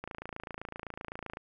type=click train; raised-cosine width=0.5 ms; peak=-24 dBFS; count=38; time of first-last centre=0.04-1.371 s; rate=27.8 Hz; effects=none